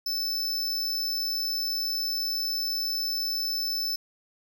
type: tone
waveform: square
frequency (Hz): 5274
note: E8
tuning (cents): 0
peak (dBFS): -27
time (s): 0.06-3.96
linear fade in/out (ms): 5
effects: 10-bit